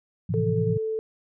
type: chord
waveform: sine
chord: F major seventh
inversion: first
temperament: equal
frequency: 110 / 130.81 / 164.81 / 174.61 Hz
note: A2 / C3 / E3 / F3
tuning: 0 / 0 / 0 / 0 cents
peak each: -26 / -30 / -27 / -31 dBFS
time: 0.29-0.78 s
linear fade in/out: 10 ms
type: tone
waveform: sine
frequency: 440 Hz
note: A4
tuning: in tune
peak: -25 dBFS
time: 0.34-0.99 s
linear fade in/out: 0 ms
effects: none